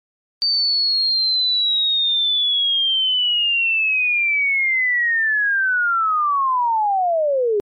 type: linear sweep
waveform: sine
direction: down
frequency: 4612 to 395.4 Hz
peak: -15 dBFS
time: 0.42-7.6 s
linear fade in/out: 0 ms
effects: MP3 64 kbps